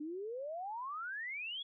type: exponential sweep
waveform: sine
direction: up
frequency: 289.9 to 3426 Hz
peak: -39 dBFS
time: 0-1.63 s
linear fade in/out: 10 ms
effects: none